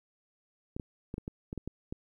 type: clicks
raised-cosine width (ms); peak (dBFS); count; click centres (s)
3; -24; 9; 0.765 / 0.798 / 1.141 / 1.181 / 1.279 / 1.529 / 1.577 / 1.676 / 1.925
effects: 11-bit